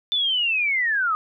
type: linear sweep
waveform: sine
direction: down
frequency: 3547 to 1221 Hz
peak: -19 dBFS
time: 0.12-1.15 s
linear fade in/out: 0 ms
effects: none